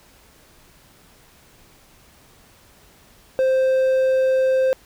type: tone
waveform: triangle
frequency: 523.3 Hz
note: C5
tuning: in tune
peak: -13 dBFS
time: 3.39-4.73 s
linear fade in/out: 0 ms
effects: pink hiss -52 dBFS RMS until 4.85 s